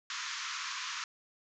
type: band-pass noise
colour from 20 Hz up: pink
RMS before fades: -39 dBFS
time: 0.1-1.04 s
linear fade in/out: 2 ms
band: 1000 to 7000 Hz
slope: 96 dB/octave
effects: none